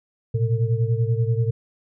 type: tone cluster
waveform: sine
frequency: 113.1 / 123.4 / 452 Hz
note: A2 / B2 / A4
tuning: +48 / -1 / +47 cents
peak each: -20 / -23 / -29 dBFS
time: 0.34-1.51 s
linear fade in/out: 10 ms
effects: none